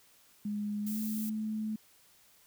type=tone with pitch glide; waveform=sine; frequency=207.7 to 216.4 Hz; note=G#3 to A3; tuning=0 to -29 cents; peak=-32 dBFS; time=0.45-1.76 s; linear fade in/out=5 ms; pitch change=+71 cents; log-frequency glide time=0.83-0.98 s
type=noise; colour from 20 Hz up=violet; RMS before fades=-42 dBFS; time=0.86-1.3 s; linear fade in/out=10 ms
effects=white hiss -63 dBFS RMS until 2.46 s